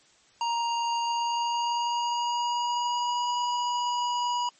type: tone with pitch glide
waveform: square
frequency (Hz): 937 to 970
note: A#5 to B5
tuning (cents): +9 to -31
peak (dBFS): -26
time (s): 0.41-4.49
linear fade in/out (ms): 2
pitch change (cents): +60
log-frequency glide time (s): 0.99-3.32
effects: white hiss -60 dBFS RMS until 4.59 s + MP3 32 kbps